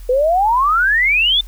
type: exponential sweep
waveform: sine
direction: up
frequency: 484.9 to 3600 Hz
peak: -11 dBFS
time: 0.09-1.41 s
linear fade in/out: 5 ms
effects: added 42 Hz sine -30 dBFS peak until 1.47 s + white hiss -48 dBFS RMS until 1.47 s